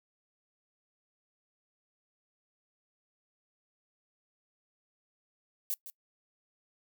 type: noise with echo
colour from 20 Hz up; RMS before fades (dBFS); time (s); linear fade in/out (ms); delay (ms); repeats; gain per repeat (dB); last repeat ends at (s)
violet; -33; 5.7-5.74; 0; 160; 1; -12; 5.9
effects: noise-tail reverb RT60 0.1 s tail -23 dB re dry

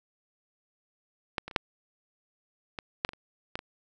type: clicks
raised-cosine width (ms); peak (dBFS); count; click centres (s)
0.3; -12 / -23 / -28 / -6 / -19 / -9 / -18 / -30 / -16 / -23; 10; 1.382 / 1.48 / 1.512 / 1.562 / 2.788 / 3.049 / 3.091 / 3.134 / 3.555 / 3.591
effects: none

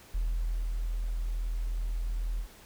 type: tone with ADSR envelope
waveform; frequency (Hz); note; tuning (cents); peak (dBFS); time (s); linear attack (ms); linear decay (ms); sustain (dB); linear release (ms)
sine; 41.2; E1; 0; -25; 0.14-2.48; 10; 540; -3; 93
effects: tanh soft clip ceiling -23 dBFS + pink hiss -54 dBFS RMS until 2.65 s

